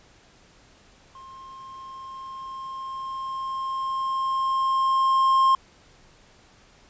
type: tone with level ramp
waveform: triangle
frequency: 1063 Hz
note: C6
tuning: 27 cents sharp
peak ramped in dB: -40 to -13 dBFS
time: 1.15-5.55 s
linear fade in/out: 2 ms
effects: pink hiss -55 dBFS RMS until 6.89 s + resampled to 16000 Hz